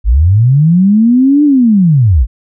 sine linear two-way sweep, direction up then down, 46.5 to 300 to 46.5 Hz, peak -4 dBFS, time 0.04-2.27 s, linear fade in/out 50 ms, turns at 1.44 s, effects none

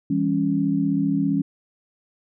sine chord, C# diminished, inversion first, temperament equal with one note detuned, 164.81 / 200.1 / 277.2 Hz, E3 / G3 / C#4, 0 / +36 / 0 cents, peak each -25 / -24 / -21 dBFS, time 0.1-1.42 s, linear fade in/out 5 ms, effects none

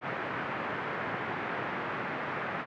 white band-pass noise, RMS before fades -35 dBFS, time 0.01-2.66 s, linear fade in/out 50 ms, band 110 to 1900 Hz, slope 24 dB/octave, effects none

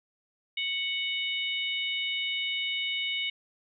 harmonic tone, 740 Hz, F#5, in tune, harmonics 3 / 4 / 5, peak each -32 / -32 / -35 dBFS, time 0.57-3.3 s, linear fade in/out 5 ms, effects none

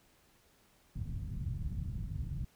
white low-pass noise, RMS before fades -38 dBFS, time 0.95-2.45 s, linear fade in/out 10 ms, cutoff 140 Hz, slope 24 dB/octave, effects pink hiss -67 dBFS RMS until 2.55 s

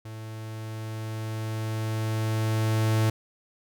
45% pulse tone with level ramp, 110 Hz, A2, in tune, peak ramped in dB -37 to -20 dBFS, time 0.05-3.1 s, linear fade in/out 5 ms, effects none

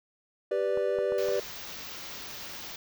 triangle chord, G major, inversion none, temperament equal, 392 / 493.9 / 587.3 Hz, G4 / B4 / D5, 0 / 0 / 0 cents, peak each -28 dBFS, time 0.51-1.4 s, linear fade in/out 5 ms
clicks, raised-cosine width 1 ms, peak -26 dBFS, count 4, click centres 0.774 / 0.987 / 1.122 / 1.287 s
white band-stop noise, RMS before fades -41 dBFS, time 1.18-2.76 s, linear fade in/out 2 ms, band 6500 to 16000 Hz, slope 48 dB/octave
effects none

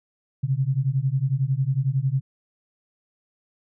sine beating tone pair, 128.7 / 139.7 Hz, C3 / C#3, -28 / +14 cents, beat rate 11 Hz, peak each -23 dBFS, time 0.43-2.21 s, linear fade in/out 10 ms, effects none

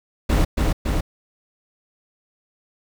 brown noise with echo, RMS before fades -17 dBFS, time 0.29-0.45 s, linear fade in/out 10 ms, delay 280 ms, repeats 2, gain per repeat -2 dB, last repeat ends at 1.01 s, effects none

